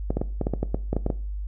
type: clicks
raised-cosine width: 2 ms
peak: -11 dBFS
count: 12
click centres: 0.105 / 0.17 / 0.215 / 0.413 / 0.469 / 0.537 / 0.63 / 0.745 / 0.93 / 0.966 / 1.064 / 1.102 s
effects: noise-tail reverb RT60 0.4 s tail -18 dB re dry + added 50 Hz sine -28 dBFS peak until 1.47 s